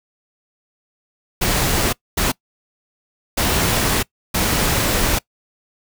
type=noise bursts at uneven times; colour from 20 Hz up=pink; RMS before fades=-18 dBFS; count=4; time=1.41-1.93 / 2.17-2.32 / 3.37-4.03 / 4.34-5.19 s; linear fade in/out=10 ms; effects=noise-tail reverb RT60 0.1 s tail -23 dB re dry